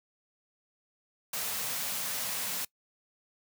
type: band-stop noise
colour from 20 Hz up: white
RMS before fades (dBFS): -34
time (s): 1.33-2.65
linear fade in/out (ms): 5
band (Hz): 270 to 420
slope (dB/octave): 96
effects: noise-tail reverb RT60 0.1 s tail -23 dB re dry + high-pass 100 Hz 12 dB/octave